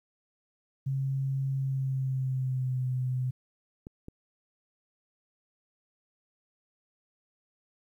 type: tone with pitch glide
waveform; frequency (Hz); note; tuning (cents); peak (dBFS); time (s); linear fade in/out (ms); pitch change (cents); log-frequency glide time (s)
sine; 135.2 to 127.61; C#3 to C3; -43 to -43; -27; 0.86-3.31; 10; -100; 1.56-2.86
type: clicks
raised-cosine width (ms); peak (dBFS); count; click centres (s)
3; -29; 2; 3.869 / 4.084
effects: 11-bit